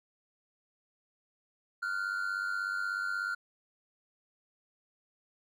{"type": "tone pair together", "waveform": "triangle", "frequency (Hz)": [1396.9, 1493.4], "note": ["F6", "F#6"], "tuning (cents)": [0, 16], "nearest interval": "minor second", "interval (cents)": 116, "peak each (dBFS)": [-31, -35], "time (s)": [1.82, 3.35], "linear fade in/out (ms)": 10, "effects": []}